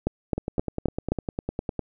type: two click trains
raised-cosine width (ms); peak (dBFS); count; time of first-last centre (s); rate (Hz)
2; -14 / -9; 15 / 5; 0.38-1.793 / 0.07-1.12; 9.91 / 3.81
effects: none